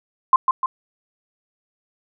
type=tone with echo; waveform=sine; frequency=1048 Hz; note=C6; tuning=2 cents sharp; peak=-8 dBFS; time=0.33-0.36 s; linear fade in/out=2 ms; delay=150 ms; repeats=2; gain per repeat=-5 dB; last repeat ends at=0.66 s; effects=none